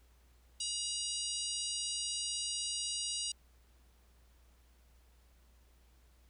harmonic tone with a mistuned harmonic, 956 Hz, A#5, 43 cents sharp, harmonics 3 / 4 / 5 / 6 / 7 / 8 / 9 / 10, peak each -42 / -44 / -41 / -44 / -46 / -45 / -44 / -47 dBFS, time 0.6-3.32 s, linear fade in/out 5 ms, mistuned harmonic 8, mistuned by +73 cents, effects added 60 Hz sine -62 dBFS peak until 6.29 s + pink hiss -71 dBFS RMS until 6.29 s

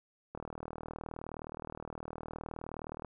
click train, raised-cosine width 1 ms, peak -27 dBFS, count 107, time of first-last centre 0.35-3.047 s, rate 39.3 Hz, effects none

